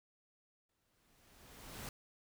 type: noise with exponential growth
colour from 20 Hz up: pink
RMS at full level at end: -45 dBFS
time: 0.69-1.89 s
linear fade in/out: 2 ms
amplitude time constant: 260 ms
effects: none